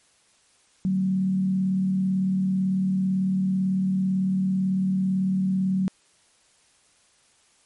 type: tone with frequency modulation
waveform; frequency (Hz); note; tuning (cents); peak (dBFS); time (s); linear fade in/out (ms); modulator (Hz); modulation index
sine; 188.8; F#3; +35; -20; 0.85-5.88; 0; 38; 0.33
effects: white hiss -61 dBFS RMS until 7.65 s + MP3 48 kbps